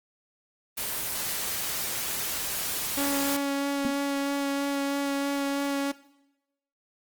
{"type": "noise", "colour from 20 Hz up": "white", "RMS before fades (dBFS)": -31, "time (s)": [0.77, 3.37], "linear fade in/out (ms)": 10}
{"type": "tone with vibrato", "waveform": "sawtooth", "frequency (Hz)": 280, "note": "C#4", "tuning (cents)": 18, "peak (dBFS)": -22, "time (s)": [2.97, 5.92], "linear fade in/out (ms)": 10, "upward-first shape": "sine", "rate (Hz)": 3.1, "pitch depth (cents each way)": 10}
{"type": "tone with exponential decay", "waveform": "sine", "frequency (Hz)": 245.3, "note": "B3", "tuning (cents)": -12, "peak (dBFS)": -23, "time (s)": [3.85, 4.02], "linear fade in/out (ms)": 0, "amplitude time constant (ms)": 35}
{"effects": ["noise-tail reverb RT60 0.9 s tail -19 dB re dry", "Opus 24 kbps"]}